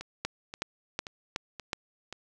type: two click trains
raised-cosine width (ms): 0.2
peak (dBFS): -13 / -22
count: 5 / 5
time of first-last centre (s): 0.25-1.731 / 0.01-2.126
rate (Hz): 2.7 / 1.89
effects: none